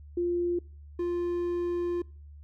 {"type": "tone pair in turn", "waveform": ["sine", "triangle"], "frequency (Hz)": [349.2, 349.2], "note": ["F4", "F4"], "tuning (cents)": [0, 0], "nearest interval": "unison", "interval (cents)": 0, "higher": "neither", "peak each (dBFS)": -25, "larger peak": "neither", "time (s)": [[0.17, 0.59], [0.99, 2.02]], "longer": "second", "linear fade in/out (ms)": 5, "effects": ["noise-tail reverb RT60 0.5 s tail -26 dB re dry", "added 73 Hz sine -45 dBFS peak until 2.43 s"]}